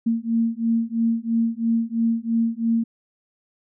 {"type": "beating tone pair", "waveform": "sine", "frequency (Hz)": [227.6, 230.6], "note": ["A#3", "A#3"], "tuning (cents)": [-41, -19], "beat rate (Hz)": 3, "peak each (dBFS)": -22, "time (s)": [0.06, 2.84], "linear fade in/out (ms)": 10, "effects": []}